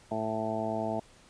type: harmonic tone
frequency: 110 Hz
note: A2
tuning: in tune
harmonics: 1 / 2 / 3 / 4 / 5 / 6 / 7 / 8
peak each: -41 / -36 / -39 / -40 / -43 / -33 / -39 / -39 dBFS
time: 0.11-1 s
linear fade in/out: 5 ms
effects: pink hiss -58 dBFS RMS until 1.29 s + resampled to 22050 Hz